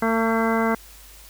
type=harmonic tone; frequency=225.8 Hz; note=A3; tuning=45 cents sharp; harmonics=1 / 2 / 3 / 4 / 5 / 6 / 7 / 9; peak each=-22 / -25 / -27 / -28 / -29 / -30 / -30 / -32 dBFS; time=0.02-0.75 s; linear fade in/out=5 ms; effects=added 50 Hz sine -47 dBFS peak until 1.29 s + white hiss -47 dBFS RMS until 1.29 s